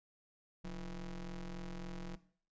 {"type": "ring-modulated tone", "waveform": "square", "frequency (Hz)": 80.2, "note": "E2", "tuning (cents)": -47, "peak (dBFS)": -39, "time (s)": [0.64, 2.16], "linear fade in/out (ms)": 10, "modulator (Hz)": 102, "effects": ["noise-tail reverb RT60 0.5 s tail -17 dB re dry", "resampled to 16000 Hz"]}